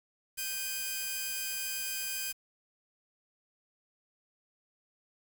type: tone pair together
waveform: 5% pulse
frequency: 1568 / 2474 Hz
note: G6 / D#7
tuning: 0 / -10 cents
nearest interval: minor sixth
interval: 790 cents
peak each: -27 / -26 dBFS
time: 0.37-2.33 s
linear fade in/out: 20 ms
effects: 8-bit